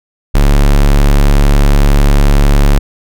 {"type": "tone", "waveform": "square", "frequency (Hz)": 35.51, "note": "C#1", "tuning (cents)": 43, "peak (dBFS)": -5, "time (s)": [0.34, 2.79], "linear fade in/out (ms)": 10, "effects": []}